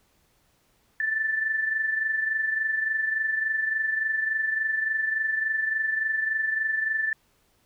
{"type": "tone pair together", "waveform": "sine", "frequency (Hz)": [1760, 1783.5], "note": ["A6", "A6"], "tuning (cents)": [0, 23], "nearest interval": "unison", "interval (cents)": 23, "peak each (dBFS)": [-24, -32], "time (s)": [1, 7.13], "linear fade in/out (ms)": 2, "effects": ["pink hiss -66 dBFS RMS until 7.65 s"]}